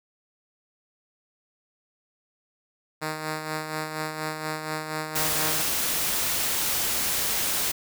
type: tone with tremolo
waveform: 5% pulse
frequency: 155.56 Hz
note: D#3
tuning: in tune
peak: -16 dBFS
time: 3.01-5.63 s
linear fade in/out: 20 ms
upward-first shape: sine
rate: 4.2 Hz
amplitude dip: 50%
type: noise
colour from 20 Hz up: white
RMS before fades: -26 dBFS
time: 5.15-7.72 s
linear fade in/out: 10 ms
effects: none